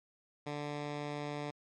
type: tone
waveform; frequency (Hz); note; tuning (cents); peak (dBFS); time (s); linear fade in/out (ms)
10% pulse; 146.83; D3; 0; -29; 0.46-1.51; 10
effects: low-pass 5000 Hz 12 dB/octave + MP3 64 kbps